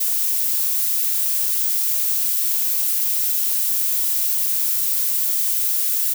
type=noise; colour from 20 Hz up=violet; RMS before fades=-20 dBFS; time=0-6.14 s; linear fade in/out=10 ms; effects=none